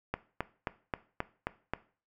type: click train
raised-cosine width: 0.5 ms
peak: -16 dBFS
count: 7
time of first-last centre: 0.14-1.736 s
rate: 3.76 Hz
effects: noise-tail reverb RT60 0.4 s tail -17 dB re dry